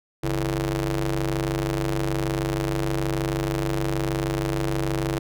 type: ring-modulated tone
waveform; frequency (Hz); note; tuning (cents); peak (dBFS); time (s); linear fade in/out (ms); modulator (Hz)
sawtooth; 98.9; G2; +16; -16; 0.23-5.19; 10; 234
effects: none

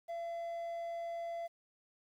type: tone with quantisation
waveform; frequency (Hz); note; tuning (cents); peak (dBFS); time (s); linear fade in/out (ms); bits
triangle; 678; E5; +49; -36; 0.08-1.48; 20; 11
effects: none

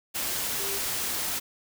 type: tone in noise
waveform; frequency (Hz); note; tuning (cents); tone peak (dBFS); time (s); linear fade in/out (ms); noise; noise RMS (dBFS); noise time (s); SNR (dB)
sine; 396.7; G4; +21; -37; 0.58-0.79; 20; white; -30; 0.14-1.4; -10
effects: none

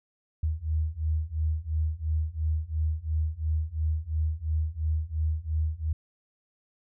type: beating tone pair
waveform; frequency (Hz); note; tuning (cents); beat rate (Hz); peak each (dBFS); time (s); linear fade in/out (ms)
sine; 77 / 79.9; D#2 / D#2; -17 / +47; 2.9; -29 / -28; 0.43-5.93; 5
effects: none

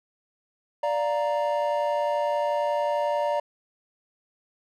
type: chord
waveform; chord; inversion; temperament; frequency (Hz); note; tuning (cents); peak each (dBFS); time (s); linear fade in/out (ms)
triangle; Bb major; first; equal; 587.3 / 698.5 / 932.3; D5 / F5 / Bb5; 0 / 0 / 0; -23 / -29 / -26; 0.83-3.4; 5
effects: none

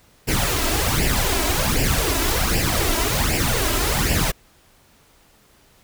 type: noise with flanger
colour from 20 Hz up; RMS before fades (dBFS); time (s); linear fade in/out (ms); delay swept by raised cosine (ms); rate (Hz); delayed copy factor
pink; -20; 0.27-4.32; 20; 0.39 to 3.09; 1.3; +0.7
effects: pink hiss -55 dBFS RMS until 5.83 s

